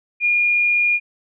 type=tone; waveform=sine; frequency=2425 Hz; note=D#7; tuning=45 cents flat; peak=-14 dBFS; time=0.2-1 s; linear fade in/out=50 ms; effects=none